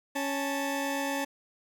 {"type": "tone pair together", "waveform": "20% pulse", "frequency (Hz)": [277.2, 880.1], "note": ["C#4", "A5"], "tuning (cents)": [0, 0], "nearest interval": "octave + minor sixth", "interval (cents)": 2000, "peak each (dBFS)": [-26, -29], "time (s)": [0.15, 1.25], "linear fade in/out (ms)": 10, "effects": []}